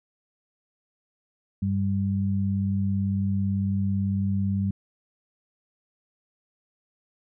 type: tone pair together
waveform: sine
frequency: 98 / 196 Hz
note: G2 / G3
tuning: 0 / 0 cents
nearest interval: octave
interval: 1200 cents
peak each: -25 dBFS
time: 1.62-4.71 s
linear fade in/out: 5 ms
effects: none